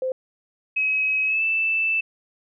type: tone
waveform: sine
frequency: 518 Hz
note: C5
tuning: 17 cents flat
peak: -22 dBFS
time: 0.02-0.12 s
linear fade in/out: 2 ms
type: tone with pitch glide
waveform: sine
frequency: 2551 to 2644 Hz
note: D#7 to E7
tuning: +43 to +5 cents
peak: -19 dBFS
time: 0.76-2.01 s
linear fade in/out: 10 ms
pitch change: +62 cents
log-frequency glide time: 1.26-1.43 s
effects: none